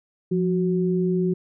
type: tone pair together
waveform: sine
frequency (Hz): 176.03 / 370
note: F3 / F#4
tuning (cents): +14 / 0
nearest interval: octave + minor second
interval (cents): 1286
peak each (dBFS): -21 / -23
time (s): 0.31-1.34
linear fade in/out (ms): 10
effects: none